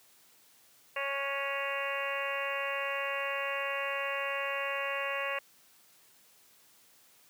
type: harmonic tone with a mistuned harmonic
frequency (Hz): 277.2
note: C#4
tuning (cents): 0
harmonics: 2 / 3 / 4 / 5 / 6 / 7 / 8 / 9 / 10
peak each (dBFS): -37 / -47 / -38 / -47 / -41 / -39 / -42 / -42 / -39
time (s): 0.96-5.39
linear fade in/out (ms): 5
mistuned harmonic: 5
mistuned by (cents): +29
effects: white hiss -62 dBFS RMS until 7.29 s + high-pass 100 Hz 12 dB/octave